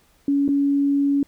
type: tone with dropouts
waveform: sine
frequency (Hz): 281.5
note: C#4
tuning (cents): +27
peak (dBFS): -16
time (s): 0.28-1.23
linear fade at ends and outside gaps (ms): 2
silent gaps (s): 0.48-0.488
effects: pink hiss -59 dBFS RMS until 1.27 s